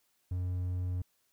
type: tone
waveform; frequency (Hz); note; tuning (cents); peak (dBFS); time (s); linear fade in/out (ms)
triangle; 90.3; F#2; -42; -29; 0.31-1.02; 5
effects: white hiss -74 dBFS RMS until 1.32 s